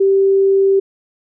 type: tone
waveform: sine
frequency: 390 Hz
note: G4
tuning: 9 cents flat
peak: -9 dBFS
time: 0-0.8 s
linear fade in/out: 10 ms
effects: none